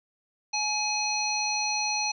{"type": "harmonic tone", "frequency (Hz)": 843, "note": "G#5", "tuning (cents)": 26, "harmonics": [1, 3, 5, 7], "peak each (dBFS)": [-31, -31, -31, -31], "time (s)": [0.53, 2.12], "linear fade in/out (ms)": 10, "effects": []}